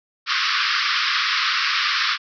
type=band-pass noise; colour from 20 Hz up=pink; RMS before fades=-21 dBFS; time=0.26-2.18 s; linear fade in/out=50 ms; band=1100 to 5400 Hz; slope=96 dB/octave; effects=none